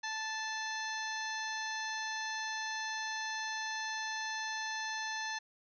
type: harmonic tone with a mistuned harmonic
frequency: 878 Hz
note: A5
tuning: 4 cents flat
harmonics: 1 / 2 / 3 / 4 / 5 / 6 / 7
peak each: -41 / -39 / -48 / -48 / -46 / -50 / -46 dBFS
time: 0.03-5.39 s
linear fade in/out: 10 ms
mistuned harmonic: 5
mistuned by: -81 cents
effects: none